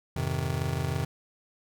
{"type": "chord", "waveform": "square", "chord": "F minor seventh", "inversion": "none", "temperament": "just", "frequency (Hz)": [87.31, 104.77, 130.96, 157.15], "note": ["F2", "Ab2", "C3", "Eb3"], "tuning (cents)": [0, 16, 2, 18], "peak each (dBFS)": [-34, -38, -32, -34], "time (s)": [0.16, 1.05], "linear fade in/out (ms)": 5, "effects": []}